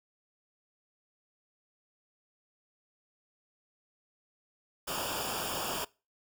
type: noise with comb filter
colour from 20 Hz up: pink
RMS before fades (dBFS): -35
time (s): 4.87-5.85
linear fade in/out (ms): 10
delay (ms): 0.49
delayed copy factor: -0.85
effects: noise-tail reverb RT60 0.3 s tail -23 dB re dry